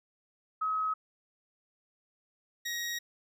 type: tone pair in turn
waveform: sine / 20% pulse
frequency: 1276 / 1889.9 Hz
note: D#6 / A#6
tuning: +43 / +23 cents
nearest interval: perfect fifth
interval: 680 cents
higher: second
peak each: -28 dBFS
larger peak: neither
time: 0.61-0.94 / 2.65-2.99 s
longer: second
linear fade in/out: 10 ms
effects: none